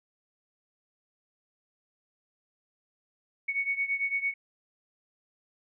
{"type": "beating tone pair", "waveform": "sine", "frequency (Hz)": [2221, 2229.9], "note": ["C#7", "C#7"], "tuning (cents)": [3, 10], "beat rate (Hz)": 8.9, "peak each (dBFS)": [-29, -32], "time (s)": [3.48, 4.34], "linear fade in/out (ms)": 10, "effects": []}